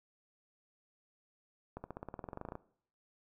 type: accelerating click train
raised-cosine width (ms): 1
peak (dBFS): -28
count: 17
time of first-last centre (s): 1.77-2.554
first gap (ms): 70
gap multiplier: 0.95
effects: noise-tail reverb RT60 0.6 s tail -19 dB re dry